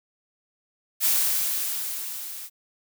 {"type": "noise with level ramp", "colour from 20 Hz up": "blue", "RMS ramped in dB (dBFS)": [-20, -38], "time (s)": [1, 2.5], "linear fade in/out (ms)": 50, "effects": []}